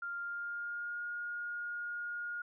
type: tone with pitch glide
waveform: sine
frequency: 1396.9 to 1427.9 Hz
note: F6 to F6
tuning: 0 to +38 cents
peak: -37 dBFS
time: 0.02-2.42 s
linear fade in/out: 5 ms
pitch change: +38 cents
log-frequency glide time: 0.18-1.02 s
effects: none